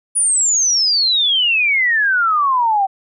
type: exponential sweep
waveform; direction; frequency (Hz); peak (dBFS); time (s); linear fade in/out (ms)
sine; down; 9840 to 758; -12; 0.15-2.87; 20
effects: none